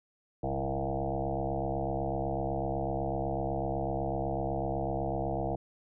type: tone with frequency modulation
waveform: sine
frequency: 400 Hz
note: G4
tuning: 35 cents sharp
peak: -29 dBFS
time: 0.43-5.56 s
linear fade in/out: 5 ms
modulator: 68 Hz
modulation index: 5.5
effects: none